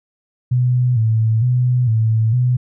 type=tone with vibrato; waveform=sine; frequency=117.8 Hz; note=A#2; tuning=19 cents sharp; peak=-12 dBFS; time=0.51-2.57 s; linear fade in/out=10 ms; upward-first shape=square; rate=1.1 Hz; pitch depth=98 cents each way; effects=none